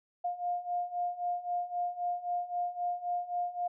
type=beating tone pair; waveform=sine; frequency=705 / 708.8 Hz; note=F5 / F5; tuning=+16 / +25 cents; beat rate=3.8 Hz; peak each=-36 / -33 dBFS; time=0.24-3.68 s; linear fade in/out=10 ms; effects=none